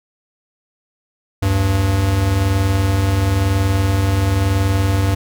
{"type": "tone pair together", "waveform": "square", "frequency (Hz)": [76.42, 97.4], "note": ["D#2", "G2"], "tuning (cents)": [-31, -11], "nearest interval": "major third", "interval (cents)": 420, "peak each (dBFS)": [-22, -15], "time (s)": [1.42, 5.15], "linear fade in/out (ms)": 10, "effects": []}